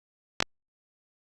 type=clicks; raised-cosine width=0.2 ms; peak=-4 dBFS; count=2; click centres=0.404 / 0.425 s; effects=Opus 48 kbps